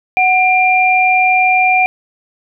sine tone pair together, 742 / 2384 Hz, F#5 / D7, +5 / +25 cents, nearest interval octave + minor sixth, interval 2020 cents, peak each -11 dBFS, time 0.17-1.86 s, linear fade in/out 0 ms, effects none

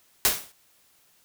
white noise with exponential decay, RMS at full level -17 dBFS, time 0.25-0.52 s, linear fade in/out 0 ms, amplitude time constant 58 ms, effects white hiss -62 dBFS RMS until 1.24 s

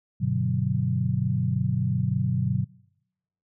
sine chord, G major seventh, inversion none, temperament equal, 98 / 123.47 / 146.83 / 185 Hz, G2 / B2 / D3 / F#3, 0 / 0 / 0 / 0 cents, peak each -30 / -25 / -29 / -28 dBFS, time 0.2-2.65 s, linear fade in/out 20 ms, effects noise-tail reverb RT60 0.9 s tail -25 dB re dry

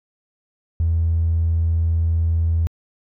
triangle tone, 82.41 Hz, E2, in tune, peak -12 dBFS, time 0.8-2.67 s, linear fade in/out 0 ms, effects tanh soft clip ceiling -13 dBFS

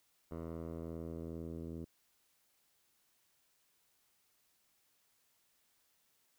10% pulse tone with low-pass filter sweep, 82.4 Hz, E2, in tune, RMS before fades -44 dBFS, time 0.31-1.85 s, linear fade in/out 5 ms, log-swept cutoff 940 to 340 Hz, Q 1, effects white hiss -75 dBFS RMS until 6.38 s

